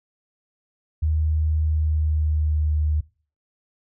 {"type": "tone with pitch glide", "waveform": "sine", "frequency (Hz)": [77.78, 76.14], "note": ["D#2", "D#2"], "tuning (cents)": [0, -37], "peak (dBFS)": -18, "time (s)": [1.02, 3.01], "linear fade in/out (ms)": 10, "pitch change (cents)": -37, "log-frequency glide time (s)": [1.63, 2.73], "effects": ["noise-tail reverb RT60 0.4 s tail -22 dB re dry"]}